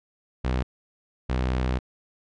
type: tone pair in turn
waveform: sawtooth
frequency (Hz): 63.3 / 63.3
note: B1 / B1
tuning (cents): +43 / +43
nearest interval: unison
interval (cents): 0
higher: neither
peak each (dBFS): -19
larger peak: neither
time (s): 0.44-0.63 / 1.29-1.79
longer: second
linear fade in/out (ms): 10
effects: low-pass 4000 Hz 12 dB/octave